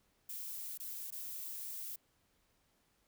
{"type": "noise with dropouts", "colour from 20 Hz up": "violet", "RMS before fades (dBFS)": -44, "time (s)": [0.29, 1.96], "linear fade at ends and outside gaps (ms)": 5, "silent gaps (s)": [[0.776, 0.799], [1.106, 1.122]], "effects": ["pink hiss -75 dBFS RMS until 3.07 s"]}